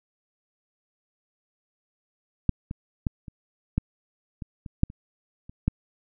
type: clicks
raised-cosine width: 5 ms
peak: -7 / -20 / -12 / -27 / -10 / -22 / -25 / -6 / -29 / -29 / -9 dBFS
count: 11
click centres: 2.493 / 2.711 / 3.068 / 3.282 / 3.78 / 4.422 / 4.662 / 4.834 / 4.901 / 5.495 / 5.68 s
effects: none